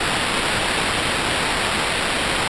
violet noise with sample-and-hold, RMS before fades -21 dBFS, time 0-2.48 s, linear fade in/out 5 ms, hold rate 6300 Hz, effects resampled to 24000 Hz

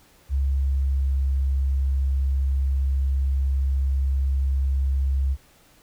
sine tone with pitch glide, 68.2 to 67.53 Hz, C#2 to C#2, -28 to -45 cents, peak -19 dBFS, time 0.29-5.37 s, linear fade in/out 50 ms, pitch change -17 cents, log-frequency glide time 0.41-1.13 s, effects pink hiss -56 dBFS RMS until 5.82 s

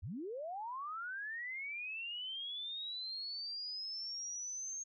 sine linear sweep, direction up, 63.4 to 6470 Hz, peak -40 dBFS, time 0.02-4.84 s, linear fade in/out 20 ms, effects none

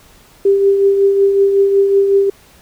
sine tone with tremolo, 395.4 Hz, G4, 15 cents sharp, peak -6 dBFS, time 0.45-2.3 s, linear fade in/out 5 ms, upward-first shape triangle, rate 5.4 Hz, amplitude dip 50%, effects pink hiss -46 dBFS RMS until 2.61 s

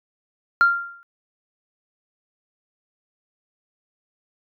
sine tone with exponential decay, 1390 Hz, F6, 9 cents flat, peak -8 dBFS, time 0.61-1.03 s, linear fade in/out 0 ms, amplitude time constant 90 ms, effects tanh soft clip ceiling -8 dBFS

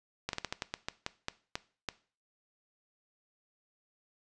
slowing click train, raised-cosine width 0.2 ms, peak -16 dBFS, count 12, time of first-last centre 0.29-1.888 s, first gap 42 ms, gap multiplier 1.23, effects noise-tail reverb RT60 0.4 s tail -18 dB re dry + resampled to 22050 Hz

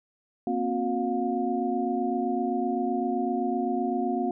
sine tone cluster, 236.6 / 264.4 / 360.9 / 711 Hz, A#3 / C4 / F#4 / F5, +26 / +18 / -43 / +31 cents, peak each -30 dBFS, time 0.47-4.31 s, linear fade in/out 2 ms, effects none

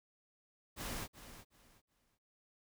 pink noise with echo, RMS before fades -42 dBFS, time 0.76-1.08 s, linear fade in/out 50 ms, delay 370 ms, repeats 3, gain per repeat -12 dB, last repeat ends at 2.19 s, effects none

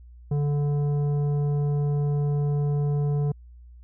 triangle tone with tanh clipping, 145.2 Hz, D3, 19 cents flat, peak -23 dBFS, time 0.31-3.32 s, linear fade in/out 5 ms, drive 14 dB, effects added 60 Hz sine -44 dBFS peak until 3.83 s

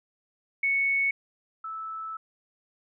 sine tone pair in turn, 2214 / 1311.5 Hz, C#7 / E6, -3 / -9 cents, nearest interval major sixth, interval 906 cents, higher first, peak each -22 / -33 dBFS, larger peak first, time 0.63-1.11 / 1.64-2.17 s, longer second, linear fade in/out 5 ms, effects none

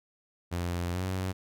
sawtooth tone with pitch glide, 87.31 to 93.58 Hz, F2 to F#2, 0 to +20 cents, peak -26 dBFS, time 0.51-1.33 s, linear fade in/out 20 ms, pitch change +120 cents, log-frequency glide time 0.91-1.04 s, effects none

